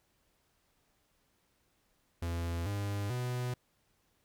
45% pulse tone with pitch steps, 84.8 / 101.3 / 124.2 Hz, E2 / G#2 / B2, +50 / -43 / +10 cents, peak -33 dBFS, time 2.22-3.54 s, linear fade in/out 5 ms, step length 440 ms, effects pink hiss -74 dBFS RMS until 4.24 s

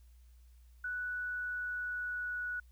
sine tone with pitch glide, 1480 to 1469.8 Hz, F#6 to F#6, 0 to -12 cents, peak -35 dBFS, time 0.84-2.6 s, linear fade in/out 5 ms, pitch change -12 cents, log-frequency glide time 0.99-2.4 s, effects added 60 Hz sine -56 dBFS peak until 2.71 s + white hiss -74 dBFS RMS until 2.71 s

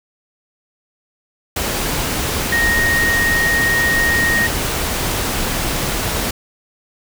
sine tone in noise, 1864.7 Hz, A#6, in tune, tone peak -14 dBFS, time 2.52-4.47 s, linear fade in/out 5 ms, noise pink, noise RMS -20 dBFS, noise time 1.56-6.31 s, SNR +3 dB, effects none

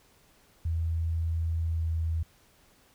sine tone with pitch glide, 82.2 to 81.4 Hz, E2 to E2, -4 to -21 cents, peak -26 dBFS, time 0.65-2.23 s, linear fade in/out 5 ms, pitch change -17 cents, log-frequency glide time 1.65-1.87 s, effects pink hiss -62 dBFS RMS until 2.94 s

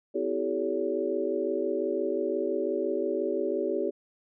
sine tone cluster, 254.3 / 327.1 / 383.6 / 429.4 / 567 Hz, C4 / E4 / G4 / A4 / C#5, -49 / -13 / -37 / -42 / +39 cents, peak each -37 / -33 / -30 / -32 / -33 dBFS, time 0.14-3.91 s, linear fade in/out 20 ms, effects none

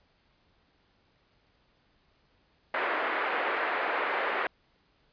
white band-pass noise, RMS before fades -30 dBFS, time 2.74-4.47 s, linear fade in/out 2 ms, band 370 to 2000 Hz, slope 24 dB/octave, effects pink hiss -68 dBFS RMS until 5.12 s + resampled to 11025 Hz

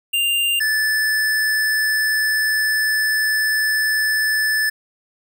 square tone pair in turn, 2794 / 1745.4 Hz, F7 / A6, 0 / -14 cents, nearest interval minor sixth, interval 814 cents, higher first, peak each -17 dBFS, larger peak neither, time 0.13-0.6 / 0.6-4.7 s, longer second, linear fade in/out 10 ms, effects none

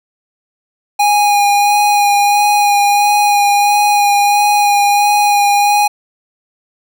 square tone with vibrato, 820 Hz, G#5, 22 cents flat, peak -9 dBFS, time 0.99-5.88 s, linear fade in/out 10 ms, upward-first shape sine, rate 1.5 Hz, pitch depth 15 cents each way, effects none

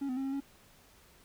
triangle tone with pitch steps, 277.6 / 254 / 268.6 / 270.2 / 277.1 Hz, C#4 / B3 / C4 / C#4 / C#4, +3 / +49 / +46 / -44 / -1 cents, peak -30 dBFS, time 0.01-0.405 s, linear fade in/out 10 ms, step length 79 ms, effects pink hiss -61 dBFS RMS until 1.24 s

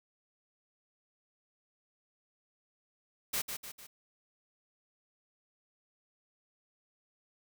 white noise with echo, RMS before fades -33 dBFS, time 3.33-3.42 s, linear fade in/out 10 ms, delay 150 ms, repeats 3, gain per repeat -6 dB, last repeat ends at 3.87 s, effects none

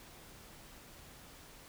silence, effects pink hiss -55 dBFS RMS until 1.68 s

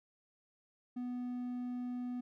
triangle tone, 246.9 Hz, B3, in tune, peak -35 dBFS, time 0.96-2.21 s, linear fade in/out 10 ms, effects none

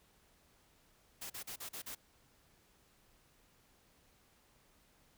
white noise bursts, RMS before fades -45 dBFS, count 6, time 1.21-1.951 s, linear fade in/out 10 ms, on 91 ms, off 39 ms, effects pink hiss -69 dBFS RMS until 5.17 s

